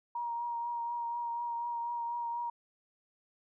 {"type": "tone with vibrato", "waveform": "sine", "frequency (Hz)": 944, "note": "A#5", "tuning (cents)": 22, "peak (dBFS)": -33, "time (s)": [0.15, 2.5], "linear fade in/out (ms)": 5, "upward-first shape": "triangle", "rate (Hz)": 4.1, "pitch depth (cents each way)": 22, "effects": []}